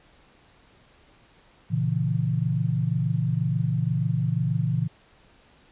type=chord; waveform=sine; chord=A# diminished; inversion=none; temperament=equal; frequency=116.54 / 138.59 / 164.81 Hz; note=A#2 / C#3 / E3; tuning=0 / 0 / 0 cents; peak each=-26 dBFS; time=1.7-4.88 s; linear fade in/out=20 ms; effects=pink hiss -57 dBFS RMS until 5.71 s + resampled to 8000 Hz